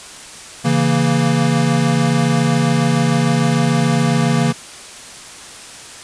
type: chord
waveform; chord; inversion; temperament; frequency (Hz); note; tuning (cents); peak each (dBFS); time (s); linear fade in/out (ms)
square; A# diminished; first; equal with one note detuned; 138.59 / 165.58 / 233.1; C#3 / E3 / A#3; 0 / +8 / 0; -18; 0.64-4.53; 20
effects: white hiss -35 dBFS RMS until 6.03 s + resampled to 22050 Hz